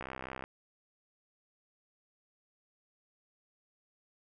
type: click train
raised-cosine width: 0.5 ms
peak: -25 dBFS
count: 29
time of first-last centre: 0.01-0.439 s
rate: 65.2 Hz
effects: none